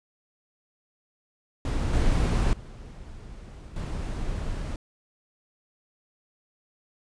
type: noise with level steps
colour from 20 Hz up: brown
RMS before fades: -26 / -22 / -42 / -31 dBFS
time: 1.65-4.76 s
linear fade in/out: 2 ms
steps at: 1.93 / 2.53 / 3.76 s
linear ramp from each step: 2 ms
effects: resampled to 22050 Hz